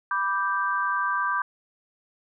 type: chord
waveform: sine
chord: G major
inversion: first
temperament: equal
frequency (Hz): 987.8 / 1174.7 / 1568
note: B5 / D6 / G6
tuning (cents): 0 / 0 / 0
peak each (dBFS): -29 / -26 / -27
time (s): 0.11-1.42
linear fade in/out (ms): 2
effects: none